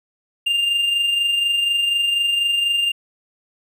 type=tone with amplitude modulation; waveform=triangle; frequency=2800 Hz; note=F7; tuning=4 cents sharp; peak=-13 dBFS; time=0.46-2.92 s; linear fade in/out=10 ms; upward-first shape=sine; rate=24.1 Hz; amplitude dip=40%; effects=none